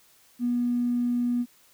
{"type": "tone with tanh clipping", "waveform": "triangle", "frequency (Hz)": 242.5, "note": "B3", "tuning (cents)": -31, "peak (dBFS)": -22, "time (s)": [0.39, 1.46], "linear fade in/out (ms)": 50, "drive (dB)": 2, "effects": ["white hiss -59 dBFS RMS until 1.73 s"]}